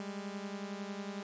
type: beating tone pair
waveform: sawtooth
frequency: 197.7 / 208.7 Hz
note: G3 / G#3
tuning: +15 / +9 cents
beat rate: 11 Hz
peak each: -37 / -40 dBFS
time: 0-1.23 s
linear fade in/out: 2 ms
effects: resampled to 16000 Hz